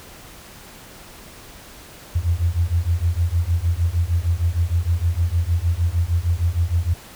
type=beating tone pair; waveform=sine; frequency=82.41 / 88.91 Hz; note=E2 / F2; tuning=0 / +31 cents; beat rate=6.5 Hz; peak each=-20 dBFS; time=2.15-6.94 s; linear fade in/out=10 ms; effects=pink hiss -42 dBFS RMS until 7.15 s